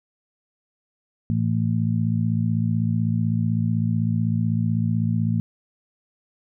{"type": "harmonic tone", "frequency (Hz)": 55.9, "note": "A1", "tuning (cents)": 28, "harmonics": [2, 3, 4], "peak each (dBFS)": [-22, -24, -25], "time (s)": [1.3, 5.4], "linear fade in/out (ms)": 0, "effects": []}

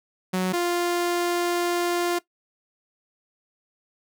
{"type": "tone pair in turn", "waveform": "sawtooth", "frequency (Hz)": [185, 349.2], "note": ["F#3", "F4"], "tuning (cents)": [0, 0], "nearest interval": "major seventh", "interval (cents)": 1100, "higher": "second", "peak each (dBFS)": -18, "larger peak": "neither", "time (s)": [[0.33, 0.53], [0.53, 2.19]], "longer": "second", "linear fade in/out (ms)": 10, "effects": ["noise-tail reverb RT60 0.1 s tail -18 dB re dry"]}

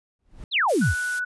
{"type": "noise with exponential growth", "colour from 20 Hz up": "brown", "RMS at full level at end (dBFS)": -34, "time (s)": [0.19, 0.44], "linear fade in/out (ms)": 1, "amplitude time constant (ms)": 53}
{"type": "exponential sweep", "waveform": "sine", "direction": "down", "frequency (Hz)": [4344, 58.27], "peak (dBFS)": -18, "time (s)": [0.51, 0.95], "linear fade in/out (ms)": 50}
{"type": "noise", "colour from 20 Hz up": "blue", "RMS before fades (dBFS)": -33, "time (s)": [0.68, 1.2], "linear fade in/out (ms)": 20}
{"type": "tone", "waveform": "sine", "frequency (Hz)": 1480, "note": "F#6", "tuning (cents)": 0, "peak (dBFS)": -24, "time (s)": [0.81, 1.25], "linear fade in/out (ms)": 10}
{"effects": ["resampled to 24000 Hz"]}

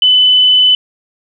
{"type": "tone", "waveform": "sine", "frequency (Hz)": 3009, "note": "F#7", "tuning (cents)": 28, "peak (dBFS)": -5, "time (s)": [0.02, 0.75], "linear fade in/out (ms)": 2, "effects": []}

